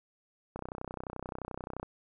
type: click train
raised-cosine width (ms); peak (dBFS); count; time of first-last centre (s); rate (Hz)
1; -24; 41; 0.56-1.83; 31.5
effects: none